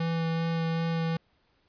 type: tone with vibrato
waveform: square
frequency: 164.81 Hz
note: E3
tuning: in tune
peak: -27 dBFS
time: 0-1.17 s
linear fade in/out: 5 ms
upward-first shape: sine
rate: 2.6 Hz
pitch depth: 10 cents each way
effects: pink hiss -69 dBFS RMS until 1.68 s + resampled to 11025 Hz